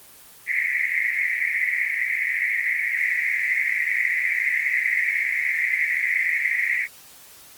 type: band-pass noise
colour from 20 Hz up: white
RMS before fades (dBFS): -23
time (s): 0.46-6.88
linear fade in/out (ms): 50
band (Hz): 1900 to 2200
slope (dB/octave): 96
effects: white hiss -47 dBFS RMS until 7.57 s + Opus 24 kbps